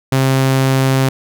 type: tone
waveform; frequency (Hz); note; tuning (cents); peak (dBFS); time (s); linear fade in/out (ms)
sawtooth; 133.2; C3; +31; -7; 0.12-1.09; 5
effects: none